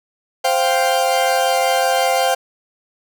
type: chord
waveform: 40% pulse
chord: C suspended fourth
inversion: none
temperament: equal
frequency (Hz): 523.3 / 698.5 / 784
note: C5 / F5 / G5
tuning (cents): 0 / 0 / 0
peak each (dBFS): -18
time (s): 0.44-2.35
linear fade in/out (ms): 10
effects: none